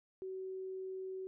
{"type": "tone", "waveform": "sine", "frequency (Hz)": 377.6, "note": "F#4", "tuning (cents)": 35, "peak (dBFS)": -40, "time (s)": [0.22, 1.27], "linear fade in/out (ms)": 0, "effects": []}